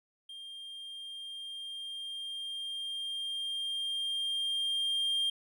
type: tone with level ramp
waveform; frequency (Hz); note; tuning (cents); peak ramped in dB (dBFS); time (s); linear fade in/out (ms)
triangle; 3200; G7; +35; -42 to -26; 0.29-5.3; 5
effects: none